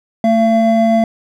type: tone pair together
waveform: triangle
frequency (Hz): 223.5 / 678.3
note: A3 / E5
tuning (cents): +27 / +49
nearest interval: octave + perfect fifth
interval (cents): 1922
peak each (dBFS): -10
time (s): 0.24-1.04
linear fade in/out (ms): 2
effects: none